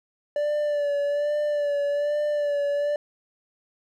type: tone with vibrato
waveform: triangle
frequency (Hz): 583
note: D5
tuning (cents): -13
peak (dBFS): -20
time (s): 0.36-2.96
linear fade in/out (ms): 2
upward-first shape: sine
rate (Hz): 1.2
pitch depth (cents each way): 34
effects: none

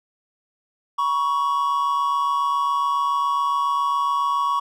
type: tone pair together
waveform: triangle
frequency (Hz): 968.8 / 1116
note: B5 / C#6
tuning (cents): -34 / +11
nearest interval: major second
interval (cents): 245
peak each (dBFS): -23 / -18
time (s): 0.98-4.6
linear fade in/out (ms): 10
effects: none

